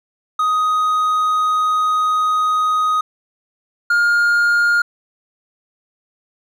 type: tone pair in turn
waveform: triangle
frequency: 1251 / 1415.2 Hz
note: D#6 / F6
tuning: +9 / +23 cents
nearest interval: major second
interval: 214 cents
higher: second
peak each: -12 / -10 dBFS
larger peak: second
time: 0.39-3.01 / 3.9-4.82 s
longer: first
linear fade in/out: 5 ms
effects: none